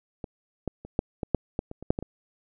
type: clicks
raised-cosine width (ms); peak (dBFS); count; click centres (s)
2; -21 / -15 / -27 / -9 / -16 / -7 / -13 / -24 / -26 / -7 / -16 / -21; 12; 0.242 / 0.677 / 0.85 / 0.991 / 1.232 / 1.347 / 1.591 / 1.714 / 1.826 / 1.905 / 1.989 / 2.026
effects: none